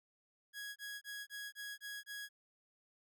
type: tone bursts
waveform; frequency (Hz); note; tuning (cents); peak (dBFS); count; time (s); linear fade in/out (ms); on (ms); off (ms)
sawtooth; 1661.2; G#6; 0; -40; 7; 0.53-2.29; 50; 230; 25
effects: none